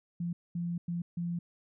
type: tone bursts at uneven times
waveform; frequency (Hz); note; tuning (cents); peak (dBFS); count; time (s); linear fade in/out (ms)
sine; 172.2; F3; -24; -31; 4; 0.2-0.33 / 0.55-0.78 / 0.88-1.02 / 1.17-1.39; 5
effects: none

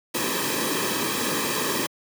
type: noise with comb filter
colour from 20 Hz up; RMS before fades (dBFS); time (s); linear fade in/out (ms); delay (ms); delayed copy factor
pink; -25; 0.14-1.87; 10; 1.4; -0.7
effects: high-pass 200 Hz 12 dB/octave

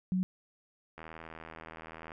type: tone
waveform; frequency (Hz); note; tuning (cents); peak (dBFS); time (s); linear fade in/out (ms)
sine; 185; F#3; 0; -27; 0.12-0.23; 0
type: click train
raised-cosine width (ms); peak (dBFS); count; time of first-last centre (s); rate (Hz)
0.5; -30; 93; 0.98-2.119; 80.8
effects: none

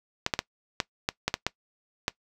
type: clicks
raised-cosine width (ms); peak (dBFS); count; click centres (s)
0.2; -7; 9; 0.264 / 0.338 / 0.391 / 0.802 / 1.089 / 1.28 / 1.341 / 1.466 / 2.081
effects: noise-tail reverb RT60 0.1 s tail -21 dB re dry

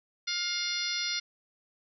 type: harmonic tone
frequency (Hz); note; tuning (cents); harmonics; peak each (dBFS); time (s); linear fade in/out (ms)
707; F5; +21; 2 / 3 / 4 / 5 / 6 / 7 / 8; -40 / -36 / -42 / -36 / -36 / -36 / -38; 0.27-1.2; 10
effects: none

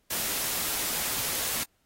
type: noise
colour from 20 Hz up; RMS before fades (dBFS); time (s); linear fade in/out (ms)
white; -30; 0.1-1.64; 10
effects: pink hiss -71 dBFS RMS until 1.85 s + AAC 48 kbps

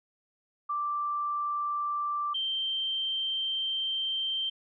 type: tone pair in turn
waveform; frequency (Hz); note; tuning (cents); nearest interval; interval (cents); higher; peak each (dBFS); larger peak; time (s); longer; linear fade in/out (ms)
sine; 1174.7 / 3136; D6 / G7; 0 / 0; octave + perfect fourth; 1700; second; -28; neither; 0.69-2.34 / 2.34-4.5; second; 10
effects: none

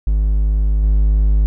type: tone with level steps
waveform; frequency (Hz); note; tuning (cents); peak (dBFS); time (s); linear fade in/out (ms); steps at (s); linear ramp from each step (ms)
triangle; 51.6; G#1; -10; -10 / -8; 0.07-1.46; 0; 0.83; 2
effects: none

